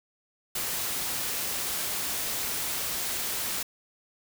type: noise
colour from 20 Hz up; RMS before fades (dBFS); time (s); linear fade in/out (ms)
white; -31; 0.55-3.63; 5
effects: none